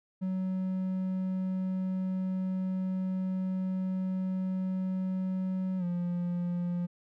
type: tone with pitch glide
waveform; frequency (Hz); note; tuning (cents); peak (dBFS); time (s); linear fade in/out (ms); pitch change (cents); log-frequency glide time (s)
triangle; 187 to 175.49; F#3 to F3; +19 to +9; -27; 0.21-6.87; 20; -110; 5.78-5.84
effects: none